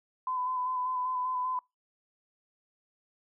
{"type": "tone with vibrato", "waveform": "sine", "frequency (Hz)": 1011, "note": "B5", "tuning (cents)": 40, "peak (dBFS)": -29, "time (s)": [0.27, 1.59], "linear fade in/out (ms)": 2, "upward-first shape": "square", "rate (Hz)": 5.1, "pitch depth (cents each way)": 18, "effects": ["noise-tail reverb RT60 0.2 s tail -24 dB re dry"]}